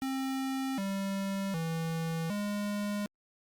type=tone with pitch steps; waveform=square; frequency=266.2 / 195.7 / 163.7 / 205.6 Hz; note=C4 / G3 / E3 / G#3; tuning=+30 / -3 / -12 / -17 cents; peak=-32 dBFS; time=0.02-3.06 s; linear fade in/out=0 ms; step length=760 ms; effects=Opus 48 kbps